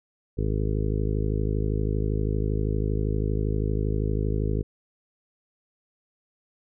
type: harmonic tone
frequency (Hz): 52.6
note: G#1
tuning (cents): +23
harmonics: 1 / 2 / 3 / 4 / 5 / 6 / 7 / 8 / 9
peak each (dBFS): -26 / -28 / -32 / -36 / -36 / -38 / -36 / -34 / -39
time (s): 0.37-4.63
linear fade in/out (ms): 20
effects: none